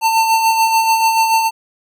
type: tone with tremolo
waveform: square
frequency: 897 Hz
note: A5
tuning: 33 cents sharp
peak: -10 dBFS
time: 0.01-1.51 s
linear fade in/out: 50 ms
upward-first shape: sine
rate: 6.9 Hz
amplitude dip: 45%
effects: none